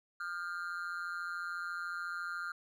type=tone with amplitude modulation; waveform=triangle; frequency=1396.9 Hz; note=F6; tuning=in tune; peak=-31 dBFS; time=0.2-2.52 s; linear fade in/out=5 ms; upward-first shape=sine; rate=174 Hz; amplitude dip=95%; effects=none

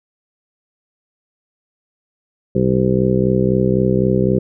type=harmonic tone; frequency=63.9 Hz; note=C2; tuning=40 cents flat; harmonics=1 / 2 / 3 / 4 / 5 / 6 / 7 / 8; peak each=-28 / -19 / -17 / -27 / -23 / -18 / -26 / -22 dBFS; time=2.55-4.39 s; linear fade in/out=5 ms; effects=none

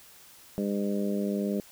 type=harmonic tone; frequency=101.2 Hz; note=G#2; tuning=44 cents flat; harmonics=2 / 3 / 4 / 5 / 6; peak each=-28 / -36 / -34 / -37 / -38 dBFS; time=0.58-1.6 s; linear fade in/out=0 ms; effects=white hiss -53 dBFS RMS until 1.71 s

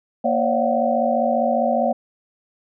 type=tone cluster; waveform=sine; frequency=234.4 / 539 / 584 / 694 / 749 Hz; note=A#3 / C#5 / D5 / F5 / F#5; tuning=+10 / -49 / -10 / -11 / +21 cents; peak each=-23 dBFS; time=0.24-1.93 s; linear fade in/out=10 ms; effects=none

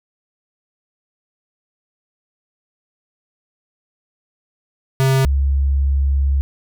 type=tone pair in turn; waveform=square / sine; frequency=133.4 / 68.85 Hz; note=C3 / C#2; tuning=+34 / -11 cents; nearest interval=major seventh; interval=1145 cents; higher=first; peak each=-13 dBFS; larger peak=neither; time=5-5.25 / 5.25-6.41 s; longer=second; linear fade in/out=0 ms; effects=none

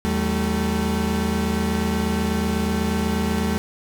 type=tone cluster; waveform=35% pulse; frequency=80.1 / 192.3 / 220.5 Hz; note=E2 / G3 / A3; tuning=-49 / -33 / +4 cents; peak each=-24 / -23 / -22 dBFS; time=0.05-3.58 s; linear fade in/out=0 ms; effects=none

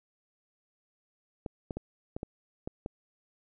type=clicks; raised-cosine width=2 ms; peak=-22 dBFS; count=7; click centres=1.462 / 1.708 / 1.77 / 2.165 / 2.231 / 2.675 / 2.861 s; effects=none

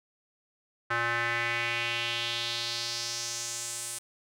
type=tone with band-pass filter sweep; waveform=square; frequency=117.8 Hz; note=A#2; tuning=19 cents sharp; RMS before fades=-32 dBFS; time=0.9-3.99 s; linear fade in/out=10 ms; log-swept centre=1500 to 9100 Hz; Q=2.8; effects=none

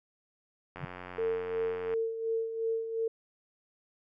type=click train; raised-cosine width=0.5 ms; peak=-27 dBFS; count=107; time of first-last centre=0.76-1.938 s; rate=90 Hz
type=tone with exponential growth; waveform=sine; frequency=144.2 Hz; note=D3; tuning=31 cents flat; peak=-30 dBFS; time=0.76-0.85 s; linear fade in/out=5 ms; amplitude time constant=19 ms
type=tone with tremolo; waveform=sine; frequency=451.7 Hz; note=A4; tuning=45 cents sharp; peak=-27 dBFS; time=1.18-3.08 s; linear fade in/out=5 ms; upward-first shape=sine; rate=2.8 Hz; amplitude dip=60%
effects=none

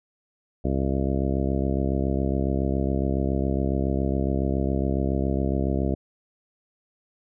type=harmonic tone; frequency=67.2 Hz; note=C2; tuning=47 cents sharp; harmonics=1 / 2 / 3 / 4 / 5 / 6 / 7 / 8 / 9 / 10; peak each=-26 / -29 / -29 / -30 / -31 / -33 / -37 / -43 / -35 / -38 dBFS; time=0.64-5.95 s; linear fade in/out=10 ms; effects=none

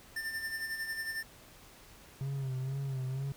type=tone with tremolo; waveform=square; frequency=1790 Hz; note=A6; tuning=29 cents sharp; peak=-34 dBFS; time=0.16-1.23 s; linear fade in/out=5 ms; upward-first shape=sine; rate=11 Hz; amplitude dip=55%
type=tone with vibrato; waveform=triangle; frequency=133.7 Hz; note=C3; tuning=38 cents sharp; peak=-31 dBFS; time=2.21-3.32 s; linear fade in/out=0 ms; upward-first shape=sine; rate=2.1 Hz; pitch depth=62 cents each way
effects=pink hiss -56 dBFS RMS until 3.36 s

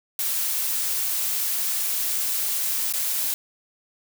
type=noise with dropouts; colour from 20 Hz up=blue; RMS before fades=-25 dBFS; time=0.19-3.34 s; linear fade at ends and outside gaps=2 ms; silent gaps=2.926-2.936 s; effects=none

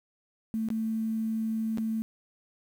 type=tone with dropouts; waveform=sine; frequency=221.9 Hz; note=A3; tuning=15 cents sharp; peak=-27 dBFS; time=0.54-2.02 s; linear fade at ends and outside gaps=0 ms; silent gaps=0.687-0.703 / 1.774-1.783 s; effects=9-bit

